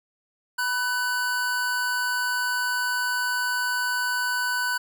square tone pair together, 980 / 1500 Hz, B5 / F#6, -14 / +23 cents, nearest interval perfect fifth, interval 737 cents, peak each -31 / -25 dBFS, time 0.58-4.78 s, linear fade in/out 10 ms, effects none

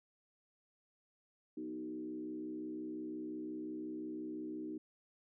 sine tone with frequency modulation, 311.1 Hz, D#4, in tune, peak -40 dBFS, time 1.57-4.78 s, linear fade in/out 5 ms, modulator 65.7 Hz, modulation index 0.9, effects none

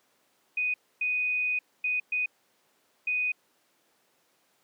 sine tone bursts at uneven times, 2489 Hz, D#7, in tune, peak -25 dBFS, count 5, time 0.57-0.74 / 1.01-1.59 / 1.84-2 / 2.12-2.26 / 3.07-3.32 s, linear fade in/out 5 ms, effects pink hiss -68 dBFS RMS until 4.63 s + high-pass 300 Hz 12 dB/octave

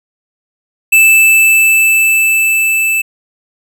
square tone with level ramp, 2637 Hz, E7, in tune, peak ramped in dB -4 to -11 dBFS, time 0.92-3.02 s, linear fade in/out 10 ms, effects none

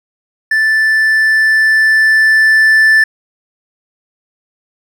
triangle tone with level ramp, 1760 Hz, A6, in tune, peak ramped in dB -7 to -3 dBFS, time 0.51-3.04 s, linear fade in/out 5 ms, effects none

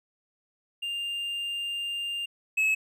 triangle tone pair in turn, 2800 / 2581 Hz, F7 / E7, +4 / -37 cents, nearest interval minor second, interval 141 cents, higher first, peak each -28 / -20 dBFS, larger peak second, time 0.82-2.26 / 2.57-2.75 s, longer first, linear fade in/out 10 ms, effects none

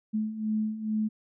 sine beating tone pair, 214.3 / 216.6 Hz, A3 / A3, -45 / -27 cents, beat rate 2.3 Hz, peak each -33 / -28 dBFS, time 0.13-1.09 s, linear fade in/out 20 ms, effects none

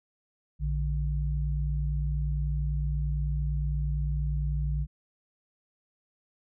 sine tone pair together, 58.05 / 146.83 Hz, A#1 / D3, -7 / 0 cents, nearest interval octave + major third, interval 1607 cents, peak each -27 / -31 dBFS, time 0.59-4.87 s, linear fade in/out 50 ms, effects none

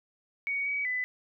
sine tone with pitch steps, 2241 / 2269 / 2002 Hz, C#7 / C#7 / B6, +18 / +40 / +23 cents, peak -28 dBFS, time 0.47-1.04 s, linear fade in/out 0 ms, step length 190 ms, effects none

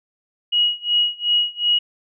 sine tone with tremolo, 2900 Hz, F#7, 35 cents flat, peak -13 dBFS, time 0.52-1.79 s, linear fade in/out 10 ms, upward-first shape sine, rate 2.7 Hz, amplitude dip 95%, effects none

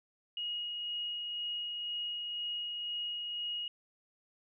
sine tone with tremolo, 2884 Hz, F#7, 45 cents flat, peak -34 dBFS, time 0.37-3.68 s, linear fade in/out 2 ms, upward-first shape sine, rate 2 Hz, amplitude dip 25%, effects none

